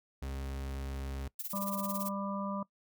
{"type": "tone", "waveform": "40% pulse", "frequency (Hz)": 67.7, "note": "C#2", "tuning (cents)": -40, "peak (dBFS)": -36, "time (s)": [0.22, 1.28], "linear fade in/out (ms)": 5}
{"type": "noise with tremolo", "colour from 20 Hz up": "violet", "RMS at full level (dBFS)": -37, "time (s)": [1.39, 2.09], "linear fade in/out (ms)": 5, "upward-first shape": "sine", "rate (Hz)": 18, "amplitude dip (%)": 85}
{"type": "harmonic tone", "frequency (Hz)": 198.1, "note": "G3", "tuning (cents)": 18, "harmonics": [1, 3, 5, 6], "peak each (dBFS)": [-36, -41, -42, -41], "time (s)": [1.53, 2.63], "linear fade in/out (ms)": 5}
{"effects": ["noise-tail reverb RT60 0.1 s tail -21 dB re dry"]}